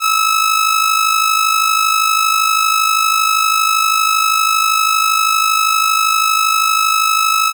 sawtooth tone with amplitude modulation, 1298 Hz, E6, 27 cents flat, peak -5 dBFS, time 0-7.53 s, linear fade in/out 50 ms, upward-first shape sine, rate 52.6 Hz, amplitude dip 60%, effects none

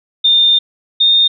sine tone pair in turn, 3619 / 3657 Hz, A7 / A#7, +48 / -34 cents, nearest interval unison, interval 18 cents, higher second, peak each -7 / -7 dBFS, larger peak neither, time 0.24-0.59 / 1-1.28 s, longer first, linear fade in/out 10 ms, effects none

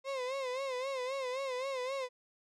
35% pulse tone with vibrato, 523.3 Hz, C5, in tune, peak -33 dBFS, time 0.04-2.09 s, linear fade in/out 50 ms, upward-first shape sine, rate 3.8 Hz, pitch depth 91 cents each way, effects low-pass 6000 Hz 12 dB/octave

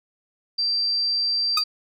sine tone, 4699 Hz, D8, in tune, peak -20 dBFS, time 0.58-1.64 s, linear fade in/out 10 ms
sawtooth tone with exponential decay, 1244.5 Hz, D#6, in tune, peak -14 dBFS, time 1.57-1.64 s, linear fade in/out 5 ms, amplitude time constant 15 ms
effects none

